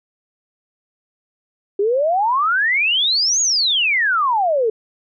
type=exponential two-way sweep; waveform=sine; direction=up then down; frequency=387.6 to 6830 to 424.2 Hz; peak=-14 dBFS; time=1.79-4.7 s; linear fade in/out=5 ms; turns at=3.41 s; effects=none